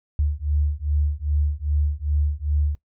sine beating tone pair, 72.6 / 75.1 Hz, D2 / D2, -19 / +39 cents, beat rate 2.5 Hz, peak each -23 dBFS, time 0.19-2.75 s, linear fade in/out 0 ms, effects noise-tail reverb RT60 0.1 s tail -19 dB re dry

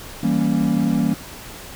triangle chord, E diminished seventh, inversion none, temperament equal, 164.81 / 196 / 233.1 / 277.2 Hz, E3 / G3 / Bb3 / Db4, 0 / 0 / 0 / 0 cents, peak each -21 / -20 / -18 / -21 dBFS, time 0.23-1.14 s, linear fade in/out 5 ms, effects pink hiss -37 dBFS RMS until 1.75 s

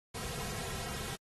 pink noise with comb filter, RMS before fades -40 dBFS, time 0.14-1.16 s, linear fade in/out 10 ms, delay 3.4 ms, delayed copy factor -0.7, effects AAC 32 kbps

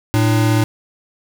square tone pair together, 112.37 / 300 Hz, A2 / D4, +37 / +37 cents, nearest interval octave + perfect fourth, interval 1700 cents, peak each -14 / -19 dBFS, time 0.14-0.64 s, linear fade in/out 0 ms, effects none

